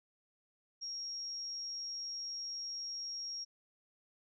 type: tone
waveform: sine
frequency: 5588 Hz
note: F8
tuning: in tune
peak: -39 dBFS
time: 0.81-3.45 s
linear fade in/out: 20 ms
effects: none